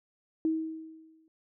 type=tone with exponential decay; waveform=sine; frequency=319.6 Hz; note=D#4; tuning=47 cents sharp; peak=-23 dBFS; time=0.45-1.28 s; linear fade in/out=1 ms; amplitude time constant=180 ms; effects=none